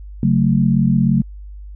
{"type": "chord", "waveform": "sine", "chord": "F# minor", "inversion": "second", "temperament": "just", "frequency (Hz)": [138.75, 185, 222], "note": ["C#3", "F#3", "A3"], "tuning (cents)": [2, 0, 16], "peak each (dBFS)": -16, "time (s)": [0.23, 1.22], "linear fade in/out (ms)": 2, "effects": ["added 50 Hz sine -31 dBFS peak until 1.75 s"]}